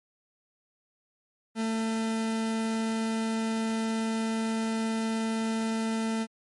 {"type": "tone", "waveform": "40% pulse", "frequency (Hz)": 223.4, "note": "A3", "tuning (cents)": 27, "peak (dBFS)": -26, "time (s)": [1.55, 6.27], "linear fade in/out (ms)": 50, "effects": ["MP3 48 kbps"]}